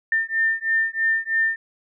sine beating tone pair, 1800 / 1803.1 Hz, A6 / A6, +39 / +42 cents, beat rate 3.1 Hz, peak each -22 dBFS, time 0.12-1.56 s, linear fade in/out 2 ms, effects none

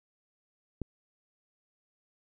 click, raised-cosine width 3 ms, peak -21 dBFS, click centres 0.817 s, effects none

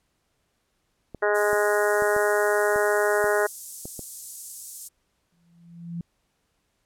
clicks, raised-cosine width 2 ms, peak -23 dBFS, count 8, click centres 1.147 / 1.531 / 2.022 / 2.164 / 2.76 / 3.242 / 3.855 / 3.993 s
harmonic tone, 207.7 Hz, G#3, in tune, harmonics 2 / 3 / 4 / 5 / 6 / 7 / 8 / 9, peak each -23 / -25 / -30 / -32 / -34 / -28 / -32 / -32 dBFS, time 1.22-3.47 s, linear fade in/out 10 ms
pink high-pass noise, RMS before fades -37 dBFS, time 1.34-4.89 s, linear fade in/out 20 ms, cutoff 7100 Hz, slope 24 dB/octave
sine tone with exponential growth, 170 Hz, F3, 46 cents flat, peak -27 dBFS, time 5.32-6.01 s, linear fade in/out 2 ms, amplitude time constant 150 ms
effects pink hiss -72 dBFS RMS until 6.85 s + low-pass 12000 Hz 12 dB/octave

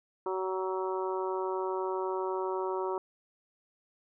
harmonic tone, 188 Hz, F#3, 28 cents sharp, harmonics 2 / 3 / 4 / 5 / 6 / 7, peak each -32 / -40 / -43 / -36 / -42 / -44 dBFS, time 0.26-2.98 s, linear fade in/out 2 ms, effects none

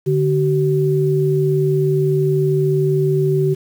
sine tone pair together, 146.83 / 380.2 Hz, D3 / F#4, 0 / +47 cents, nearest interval octave + major third, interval 1647 cents, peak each -16 dBFS, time 0.06-3.55 s, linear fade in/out 20 ms, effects 7-bit

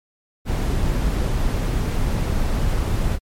brown noise, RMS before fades -20 dBFS, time 0.45-3.19 s, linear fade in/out 50 ms, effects MP3 64 kbps

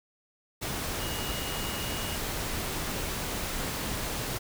sine tone in noise, 2877 Hz, F#7, 49 cents flat, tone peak -40 dBFS, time 0.99-2.17 s, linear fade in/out 20 ms, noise pink, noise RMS -33 dBFS, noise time 0.61-4.39 s, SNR -10 dB, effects none

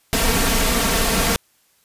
pink noise with comb filter, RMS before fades -18 dBFS, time 0.13-1.36 s, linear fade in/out 0 ms, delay 4.4 ms, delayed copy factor +0.65, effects white hiss -60 dBFS RMS until 1.84 s + resampled to 32000 Hz

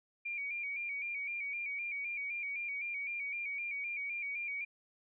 sine tone with vibrato, 2322 Hz, D7, 20 cents flat, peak -36 dBFS, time 0.25-4.65 s, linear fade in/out 10 ms, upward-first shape square, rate 3.9 Hz, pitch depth 52 cents each way, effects none

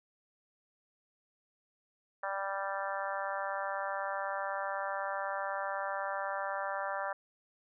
harmonic tone, 196 Hz, G3, in tune, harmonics 3 / 4 / 5 / 6 / 7 / 8 / 9, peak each -39 / -40 / -41 / -42 / -42 / -43 / -44 dBFS, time 2.23-7.13 s, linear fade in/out 5 ms, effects none

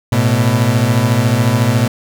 30% pulse beating tone pair, 110 / 124 Hz, A2 / B2, 0 / +7 cents, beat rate 14 Hz, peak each -11 dBFS, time 0.12-1.88 s, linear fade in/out 5 ms, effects none

